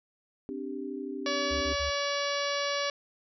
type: chord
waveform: sine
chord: C suspended second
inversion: none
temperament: just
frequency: 261.6 / 294.3 / 392.4 Hz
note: C4 / D4 / G4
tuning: 0 / +4 / +2 cents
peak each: -38 dBFS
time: 0.49-1.73 s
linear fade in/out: 0 ms
type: harmonic tone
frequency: 570 Hz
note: C#5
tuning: 48 cents sharp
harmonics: 1 / 2 / 3 / 4 / 5 / 6 / 7 / 8 / 9 / 10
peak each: -32 / -35 / -37 / -38 / -39 / -40 / -40 / -41 / -42 / -42 dBFS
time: 1.26-2.9 s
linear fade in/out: 2 ms
type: tone bursts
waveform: sine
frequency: 71.5 Hz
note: D2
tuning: 46 cents flat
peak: -34 dBFS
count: 3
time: 1.5-1.908 s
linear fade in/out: 20 ms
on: 120 ms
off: 24 ms
effects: none